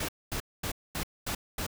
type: noise bursts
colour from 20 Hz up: pink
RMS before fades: -33 dBFS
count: 6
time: 0-1.666 s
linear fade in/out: 5 ms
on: 86 ms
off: 230 ms
effects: none